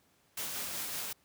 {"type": "noise with tremolo", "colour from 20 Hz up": "white", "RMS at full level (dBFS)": -37, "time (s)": [0.37, 1.13], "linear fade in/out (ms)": 5, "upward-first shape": "sine", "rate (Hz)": 5.3, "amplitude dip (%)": 25, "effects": ["pink hiss -69 dBFS RMS until 1.24 s", "high-pass 80 Hz 12 dB/octave"]}